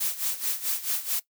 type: noise with tremolo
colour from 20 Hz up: blue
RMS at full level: -26 dBFS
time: 0-1.2 s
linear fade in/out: 10 ms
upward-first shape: sine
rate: 4.6 Hz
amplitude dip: 80%
effects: noise-tail reverb RT60 0.1 s tail -18 dB re dry